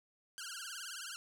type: tone with vibrato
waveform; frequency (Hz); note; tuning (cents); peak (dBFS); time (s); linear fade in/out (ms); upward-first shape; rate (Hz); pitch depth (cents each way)
10% pulse; 1485; F#6; +6; -34; 0.38-1.16; 0; triangle; 19; 190
effects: none